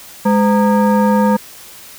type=tone with frequency modulation; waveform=sine; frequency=207.7 Hz; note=G#3; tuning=in tune; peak=-9 dBFS; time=0.25-1.37 s; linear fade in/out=10 ms; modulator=717 Hz; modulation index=0.98; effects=white hiss -37 dBFS RMS until 1.98 s